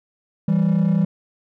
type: tone pair together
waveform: triangle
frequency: 165.39 / 196 Hz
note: E3 / G3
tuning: +6 / 0 cents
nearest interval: minor third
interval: 294 cents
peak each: -15 dBFS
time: 0.48-1.05 s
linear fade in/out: 5 ms
effects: tanh soft clip ceiling -9 dBFS